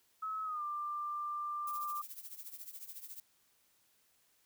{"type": "tone with pitch glide", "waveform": "sine", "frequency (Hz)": [1288, 1187.9], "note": ["E6", "D6"], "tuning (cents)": [-41, 19], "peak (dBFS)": -36, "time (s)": [0.22, 2.02], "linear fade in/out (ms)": 10, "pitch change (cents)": -140, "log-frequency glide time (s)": [0.44, 0.63]}
{"type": "noise with tremolo", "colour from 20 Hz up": "violet", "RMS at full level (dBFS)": -45, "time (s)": [1.67, 3.2], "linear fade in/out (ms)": 2, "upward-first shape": "triangle", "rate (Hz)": 14, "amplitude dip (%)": 85}
{"effects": ["white hiss -72 dBFS RMS until 4.45 s"]}